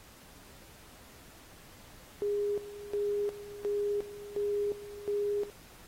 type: tone with tremolo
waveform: sine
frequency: 410 Hz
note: G#4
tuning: 22 cents flat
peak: -28 dBFS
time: 2.22-5.5 s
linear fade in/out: 0 ms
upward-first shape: square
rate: 1.4 Hz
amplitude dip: 80%
effects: pink hiss -55 dBFS RMS until 5.87 s + AAC 48 kbps